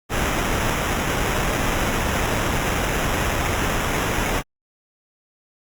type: noise with sample-and-hold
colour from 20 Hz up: pink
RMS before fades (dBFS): -22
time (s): 0.09-4.43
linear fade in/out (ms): 50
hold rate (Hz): 4410
effects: Opus 48 kbps